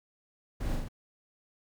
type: noise with echo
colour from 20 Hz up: brown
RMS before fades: -33 dBFS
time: 0.6-0.76 s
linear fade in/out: 10 ms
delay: 42 ms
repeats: 3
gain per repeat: -2 dB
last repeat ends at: 0.886 s
effects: none